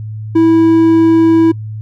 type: tone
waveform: triangle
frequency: 326.8 Hz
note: E4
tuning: 15 cents flat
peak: -3 dBFS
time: 0.35-1.52 s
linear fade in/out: 10 ms
effects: noise-tail reverb RT60 0.1 s tail -23 dB re dry + added 108 Hz sine -21 dBFS peak until 1.81 s